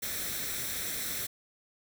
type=noise with comb filter; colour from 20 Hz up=white; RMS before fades=-35 dBFS; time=0.02-1.27 s; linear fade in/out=10 ms; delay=0.52 ms; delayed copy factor=+0.6; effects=none